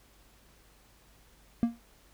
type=tone with exponential decay; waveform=triangle; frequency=233.6 Hz; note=A#3; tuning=4 cents sharp; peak=-17 dBFS; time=1.63-1.79 s; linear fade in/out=0 ms; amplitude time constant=33 ms; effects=added 50 Hz sine -62 dBFS peak until 2.13 s + pink hiss -62 dBFS RMS until 2.13 s